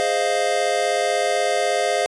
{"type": "chord", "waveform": "square", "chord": "F minor seventh", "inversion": "first", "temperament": "equal", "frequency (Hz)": [415.3, 523.3, 622.3, 698.5], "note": ["Ab4", "C5", "Eb5", "F5"], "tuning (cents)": [0, 0, 0, 0], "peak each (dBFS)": [-27, -25, -25, -23], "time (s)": [0, 2.06], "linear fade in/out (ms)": 0, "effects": ["resampled to 24000 Hz"]}